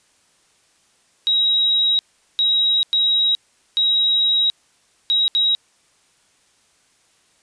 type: tone bursts at uneven times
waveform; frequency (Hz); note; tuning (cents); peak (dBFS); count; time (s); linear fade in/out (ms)
sine; 3828; A#7; +45; -14; 6; 1.27-1.99 / 2.39-2.83 / 2.93-3.35 / 3.77-4.5 / 5.1-5.28 / 5.35-5.55; 0
effects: white hiss -59 dBFS RMS until 7.42 s + resampled to 22050 Hz